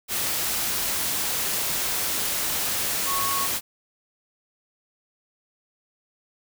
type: tone in noise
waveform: sine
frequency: 1104 Hz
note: C#6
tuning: 7 cents flat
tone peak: -26 dBFS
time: 3.05-3.48 s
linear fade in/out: 50 ms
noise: white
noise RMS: -26 dBFS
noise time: 0.08-3.61 s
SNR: -3 dB
effects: none